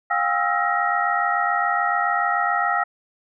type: tone cluster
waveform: sine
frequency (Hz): 711 / 800 / 1292 / 1359 / 1889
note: F5 / G5 / E6 / F6 / A#6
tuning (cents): +31 / +35 / -35 / -48 / +22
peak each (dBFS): -25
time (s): 0.1-2.84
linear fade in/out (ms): 10
effects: none